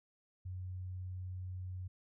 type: tone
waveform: sine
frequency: 91.9 Hz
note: F#2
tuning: 11 cents flat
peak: -40 dBFS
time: 0.45-1.88 s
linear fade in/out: 10 ms
effects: none